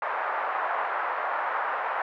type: band-pass noise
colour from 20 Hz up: pink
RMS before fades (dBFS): -29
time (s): 0.02-2.02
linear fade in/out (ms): 2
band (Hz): 690 to 1600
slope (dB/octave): 24
effects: none